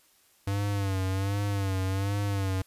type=tone with vibrato; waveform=square; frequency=98 Hz; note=G2; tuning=in tune; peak=-27 dBFS; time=0.47-2.62 s; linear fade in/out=5 ms; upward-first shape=sine; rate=1.3 Hz; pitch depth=67 cents each way; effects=white hiss -63 dBFS RMS until 2.66 s + resampled to 32000 Hz